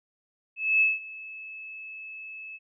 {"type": "tone with ADSR envelope", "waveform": "sine", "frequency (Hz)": 2602, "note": "E7", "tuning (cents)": -23, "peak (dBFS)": -17, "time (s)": [0.56, 2.59], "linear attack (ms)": 250, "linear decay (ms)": 180, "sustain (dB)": -21, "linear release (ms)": 37, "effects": []}